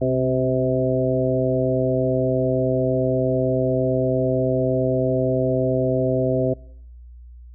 harmonic tone with a mistuned harmonic, 128.9 Hz, C3, 26 cents flat, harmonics 1 / 2 / 3 / 4 / 5, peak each -24 / -24 / -24 / -24 / -24 dBFS, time 0.01-6.54 s, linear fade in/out 10 ms, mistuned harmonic 2, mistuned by +37 cents, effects noise-tail reverb RT60 0.8 s tail -24 dB re dry + added 60 Hz sine -39 dBFS peak until 7.54 s

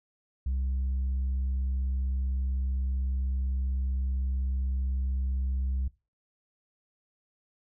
sine tone, 65.41 Hz, C2, in tune, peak -24 dBFS, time 0.46-5.88 s, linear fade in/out 5 ms, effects noise-tail reverb RT60 0.3 s tail -23 dB re dry + tanh soft clip ceiling -25 dBFS

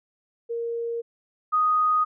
sine tone pair in turn, 466.2 / 1244.6 Hz, A#4 / D#6, 0 / 0 cents, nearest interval octave + perfect fourth, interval 1700 cents, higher second, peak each -26 / -18 dBFS, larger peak second, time 0.49-1.02 / 1.52-2.05 s, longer neither, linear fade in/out 20 ms, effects none

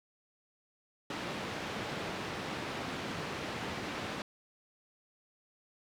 pink band-pass noise, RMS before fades -39 dBFS, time 1.1-4.22 s, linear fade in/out 2 ms, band 140 to 3600 Hz, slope 12 dB/octave, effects none

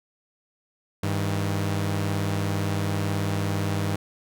sawtooth tone pair together, 100 / 159 Hz, G2 / D#3, +35 / +38 cents, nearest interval minor sixth, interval 803 cents, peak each -21 / -26 dBFS, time 1.03-3.96 s, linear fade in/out 5 ms, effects none

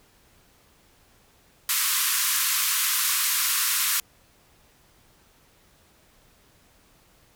white band-pass noise, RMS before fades -24 dBFS, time 1.69-4 s, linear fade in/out 2 ms, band 1000 to 16000 Hz, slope 96 dB/octave, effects pink hiss -59 dBFS RMS until 7.35 s

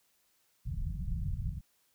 pink low-pass noise, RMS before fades -35 dBFS, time 0.65-1.61 s, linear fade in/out 20 ms, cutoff 170 Hz, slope 48 dB/octave, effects white hiss -72 dBFS RMS until 1.94 s

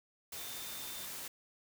sine tone in noise, 3593 Hz, A7, 36 cents sharp, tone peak -50 dBFS, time 0.37-1.06 s, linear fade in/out 5 ms, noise white, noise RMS -44 dBFS, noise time 0.32-1.28 s, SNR -9 dB, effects none

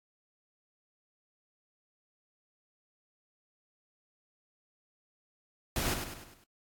pink noise with echo, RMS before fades -32 dBFS, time 5.76-5.94 s, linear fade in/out 2 ms, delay 100 ms, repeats 5, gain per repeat -6 dB, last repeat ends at 6.44 s, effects AAC 64 kbps

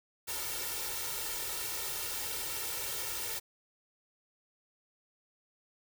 white noise with comb filter, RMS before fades -37 dBFS, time 0.27-3.4 s, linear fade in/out 20 ms, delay 2.2 ms, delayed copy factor +0.85, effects none

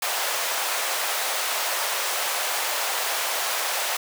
pink high-pass noise, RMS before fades -26 dBFS, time 0.02-3.97 s, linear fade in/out 5 ms, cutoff 590 Hz, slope 24 dB/octave, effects none

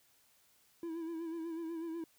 triangle tone with vibrato, 330 Hz, E4, 2 cents sharp, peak -36 dBFS, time 0.83-2.04 s, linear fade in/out 2 ms, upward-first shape sine, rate 8.1 Hz, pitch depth 53 cents each way, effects white hiss -69 dBFS RMS until 2.18 s

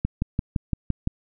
click train, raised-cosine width 5 ms, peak -10 dBFS, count 7, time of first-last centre 0.05-1.074 s, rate 5.86 Hz, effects none

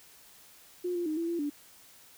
sine tone with pitch steps, 356.8 / 347.9 / 309.7 / 334.6 / 340.7 / 290.8 Hz, F4 / F4 / D#4 / E4 / F4 / D4, +37 / -7 / -8 / +26 / -43 / -17 cents, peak -29 dBFS, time 0.84-1.5 s, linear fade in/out 10 ms, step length 110 ms, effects white hiss -56 dBFS RMS until 2.17 s

